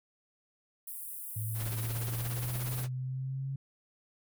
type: high-pass noise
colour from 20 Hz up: pink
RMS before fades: -42 dBFS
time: 0.87-2.84 s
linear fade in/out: 5 ms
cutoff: 9500 Hz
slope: 48 dB/octave
type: exponential sweep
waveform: sine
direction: up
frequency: 108 to 136.5 Hz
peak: -33 dBFS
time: 1.36-3.56 s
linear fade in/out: 5 ms
type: noise with tremolo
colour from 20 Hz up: pink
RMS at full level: -41 dBFS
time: 1.54-2.89 s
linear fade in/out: 50 ms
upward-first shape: sine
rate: 17 Hz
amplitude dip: 60%
effects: none